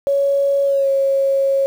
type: tone with pitch glide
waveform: sine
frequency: 558 to 546.2 Hz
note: C#5 to C#5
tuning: +11 to -26 cents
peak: -13 dBFS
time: 0.07-1.66 s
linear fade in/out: 0 ms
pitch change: -37 cents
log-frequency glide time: 0.64-0.89 s
effects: 7-bit